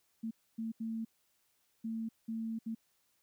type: tone bursts at uneven times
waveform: sine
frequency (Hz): 224.8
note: A3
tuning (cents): +37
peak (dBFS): -35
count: 6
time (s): 0.23-0.31 / 0.58-0.72 / 0.8-1.05 / 1.84-2.09 / 2.28-2.59 / 2.66-2.75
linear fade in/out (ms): 10
effects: white hiss -75 dBFS RMS until 3.22 s